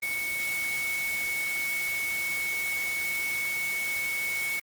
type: tone in noise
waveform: sine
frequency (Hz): 2217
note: C#7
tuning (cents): 0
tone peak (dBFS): -28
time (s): 0.02-4.6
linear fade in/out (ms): 10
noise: white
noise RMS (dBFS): -37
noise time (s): 0.02-4.6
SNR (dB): +6
effects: Opus 24 kbps